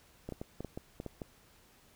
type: clicks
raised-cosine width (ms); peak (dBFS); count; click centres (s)
2; -26; 9; 0.29 / 0.323 / 0.415 / 0.606 / 0.647 / 0.775 / 1.001 / 1.063 / 1.218
effects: pink hiss -63 dBFS RMS until 1.95 s